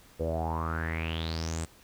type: tone with low-pass filter sweep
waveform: sawtooth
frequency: 81.3 Hz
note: E2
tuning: 23 cents flat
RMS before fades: -32 dBFS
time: 0.19-1.66 s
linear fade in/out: 20 ms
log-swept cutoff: 480 to 8500 Hz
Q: 8.4
effects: pink hiss -57 dBFS RMS until 1.83 s